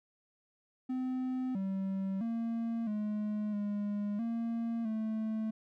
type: tone with pitch steps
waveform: triangle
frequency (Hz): 256.4 / 192.7 / 229.8 / 210.8 / 205.6 / 230.7 / 219.2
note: C4 / G3 / A#3 / G#3 / G#3 / A#3 / A3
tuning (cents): -35 / -29 / -25 / +26 / -17 / -18 / -6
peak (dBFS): -30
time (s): 0.89-5.51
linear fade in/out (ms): 10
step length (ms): 660
effects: none